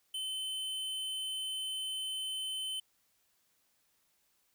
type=tone; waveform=square; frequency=3060 Hz; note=G7; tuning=42 cents flat; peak=-36 dBFS; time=0.14-2.8 s; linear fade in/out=5 ms; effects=white hiss -74 dBFS RMS until 4.54 s